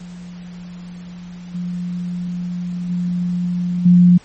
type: tone with level steps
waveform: sine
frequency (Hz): 177.2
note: F3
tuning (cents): +25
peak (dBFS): -31 / -21 / -17 / -6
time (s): 0-4.18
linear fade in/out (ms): 10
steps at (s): 1.54 / 2.89 / 3.85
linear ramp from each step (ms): 10
effects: pink hiss -46 dBFS RMS until 4.24 s + MP3 32 kbps